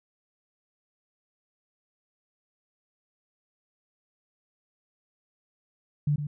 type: tone with echo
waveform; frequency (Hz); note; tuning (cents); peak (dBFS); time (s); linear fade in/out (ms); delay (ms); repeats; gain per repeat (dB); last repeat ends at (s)
sine; 146.9; D3; +1; -21; 6.07-6.16; 5; 110; 1; -8; 6.27
effects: none